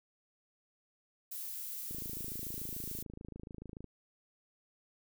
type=noise; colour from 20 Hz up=violet; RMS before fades=-42 dBFS; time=1.31-3.03 s; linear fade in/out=10 ms
type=click train; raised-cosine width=3 ms; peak=-33 dBFS; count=53; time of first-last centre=1.91-3.843 s; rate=26.9 Hz
effects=none